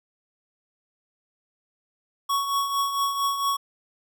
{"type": "tone with tremolo", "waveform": "square", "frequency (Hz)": 1114, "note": "C#6", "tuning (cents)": 8, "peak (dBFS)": -21, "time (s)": [2.29, 3.57], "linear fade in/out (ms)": 10, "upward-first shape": "triangle", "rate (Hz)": 4.4, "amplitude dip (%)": 60, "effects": []}